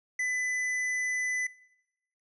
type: tone with tanh clipping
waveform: triangle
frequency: 2002 Hz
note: B6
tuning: 23 cents sharp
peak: -29 dBFS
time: 0.19-1.47 s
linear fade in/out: 5 ms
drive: 14 dB
effects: noise-tail reverb RT60 0.9 s tail -22 dB re dry + resampled to 24000 Hz